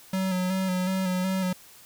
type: tone with vibrato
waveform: square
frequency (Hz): 186.1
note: F#3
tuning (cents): +10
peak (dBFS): -25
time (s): 0.13-1.53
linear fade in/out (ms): 5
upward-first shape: square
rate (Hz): 2.7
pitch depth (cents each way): 30
effects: white hiss -51 dBFS RMS until 1.85 s